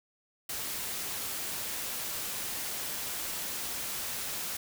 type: noise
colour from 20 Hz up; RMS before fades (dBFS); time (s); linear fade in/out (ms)
white; -36; 0.49-4.57; 5
effects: none